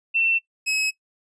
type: tone pair in turn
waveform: sine / sawtooth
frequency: 2693 / 2563 Hz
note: E7 / E7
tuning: +36 / -49 cents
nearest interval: minor second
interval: 85 cents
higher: first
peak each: -18 dBFS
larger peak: neither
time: 0.14-0.39 / 0.66-0.91 s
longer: neither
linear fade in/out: 20 ms
effects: noise-tail reverb RT60 0.1 s tail -19 dB re dry + resampled to 22050 Hz